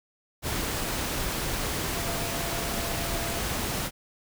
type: tone in noise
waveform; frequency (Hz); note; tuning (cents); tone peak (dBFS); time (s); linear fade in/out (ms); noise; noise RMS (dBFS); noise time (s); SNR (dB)
sine; 680; F5; -46; -38; 1.92-3.43; 50; pink; -30; 0.42-3.91; -11
effects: none